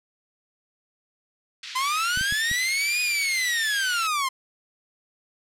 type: band-pass noise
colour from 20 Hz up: white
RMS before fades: -38 dBFS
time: 1.63-4.07 s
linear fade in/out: 2 ms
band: 1800 to 4800 Hz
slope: 24 dB/octave
type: linear two-way sweep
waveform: sawtooth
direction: up then down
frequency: 1006 to 2489 to 1032 Hz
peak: -19 dBFS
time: 1.75-4.29 s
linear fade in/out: 10 ms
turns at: 3.01 s
type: clicks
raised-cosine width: 5 ms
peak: -23 dBFS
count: 4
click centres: 2.174 / 2.211 / 2.324 / 2.514 s
effects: low-pass 12000 Hz 12 dB/octave